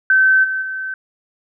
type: tone with level steps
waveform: sine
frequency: 1538 Hz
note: G6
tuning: 33 cents flat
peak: -9 / -18 / -22 dBFS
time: 0.1-0.94 s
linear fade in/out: 2 ms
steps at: 0.43 / 0.61 s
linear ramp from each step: 20 ms
effects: none